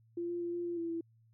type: tone with pitch steps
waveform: sine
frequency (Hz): 344.2 / 347.5 / 344.6 / 347.7 / 345.4 / 335.2 / 332.6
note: F4 / F4 / F4 / F4 / F4 / E4 / E4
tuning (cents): -25 / -9 / -23 / -8 / -19 / +29 / +16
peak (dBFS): -34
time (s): 0.17-1.01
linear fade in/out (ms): 5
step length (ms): 120
effects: added 113 Hz sine -63 dBFS peak until 1.33 s